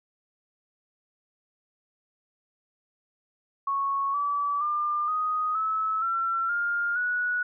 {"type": "tone with pitch steps", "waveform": "sine", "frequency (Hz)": [1105, 1150.6, 1198.1, 1247.5, 1299, 1352.6, 1408.4, 1466.5], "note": ["C#6", "D6", "D6", "D#6", "E6", "E6", "F6", "F#6"], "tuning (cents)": [-6, -36, 34, 4, -26, 44, 14, -16], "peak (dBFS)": -24, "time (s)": [3.67, 7.43], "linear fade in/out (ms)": 5, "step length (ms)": 470, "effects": []}